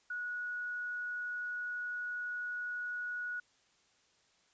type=tone; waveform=sine; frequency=1461 Hz; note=F#6; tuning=22 cents flat; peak=-36 dBFS; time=0.1-3.4 s; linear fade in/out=5 ms; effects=white hiss -70 dBFS RMS until 4.53 s + resampled to 16000 Hz